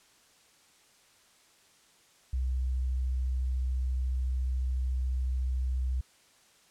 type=tone with vibrato; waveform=sine; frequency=63.8 Hz; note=C2; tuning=43 cents flat; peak=-27 dBFS; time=2.33-6.01 s; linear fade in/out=5 ms; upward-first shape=sine; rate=14 Hz; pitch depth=11 cents each way; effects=white hiss -62 dBFS RMS until 6.7 s + low-pass 9000 Hz 12 dB/octave